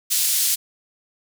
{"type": "band-pass noise", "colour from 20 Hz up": "white", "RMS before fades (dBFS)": -20, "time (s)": [0.1, 0.56], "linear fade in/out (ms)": 20, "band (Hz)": [3900, 15000], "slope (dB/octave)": 12, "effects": []}